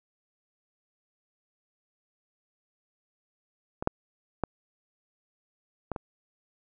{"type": "clicks", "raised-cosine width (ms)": 1, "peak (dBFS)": [-19, -8, -12, -17, -20], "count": 5, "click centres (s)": [3.825, 3.874, 4.437, 5.917, 5.962], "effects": []}